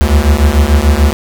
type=beating tone pair; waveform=square; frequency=69.3 / 76.1 Hz; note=C#2 / D#2; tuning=0 / -38 cents; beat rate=6.8 Hz; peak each=-10 dBFS; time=0.01-1.13 s; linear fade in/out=0 ms; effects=none